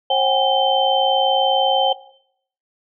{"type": "tone cluster", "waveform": "sine", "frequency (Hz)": [536, 756, 816, 3097], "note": ["C5", "F#5", "G#5", "G7"], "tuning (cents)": [42, 37, -31, -22], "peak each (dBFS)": -20, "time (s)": [0.1, 1.93], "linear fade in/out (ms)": 5, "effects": ["noise-tail reverb RT60 0.7 s tail -19 dB re dry"]}